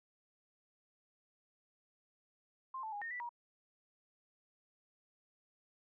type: tone with pitch steps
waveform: sine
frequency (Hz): 1052 / 877 / 821 / 1840 / 1968 / 952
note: C6 / A5 / G#5 / A#6 / B6 / A#5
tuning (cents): +9 / -6 / -20 / -23 / -7 / +36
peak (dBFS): -40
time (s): 2.74-3.292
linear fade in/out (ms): 5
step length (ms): 92
effects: none